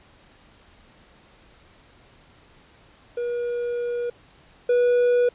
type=tone pair in turn; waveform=triangle; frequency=480.5 / 487.5 Hz; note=B4 / B4; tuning=-48 / -23 cents; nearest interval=unison; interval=25 cents; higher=second; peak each=-22 / -14 dBFS; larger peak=second; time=3.17-4.1 / 4.69-5.29 s; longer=first; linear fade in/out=5 ms; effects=pink hiss -54 dBFS RMS until 5.34 s + resampled to 8000 Hz